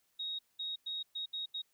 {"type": "tone bursts at uneven times", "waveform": "sine", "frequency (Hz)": 3767, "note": "A#7", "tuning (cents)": 17, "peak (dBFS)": -36, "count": 6, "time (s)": [[0.19, 0.39], [0.59, 0.76], [0.86, 1.03], [1.15, 1.26], [1.33, 1.46], [1.54, 1.62]], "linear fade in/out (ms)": 10, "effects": ["white hiss -75 dBFS RMS until 1.73 s"]}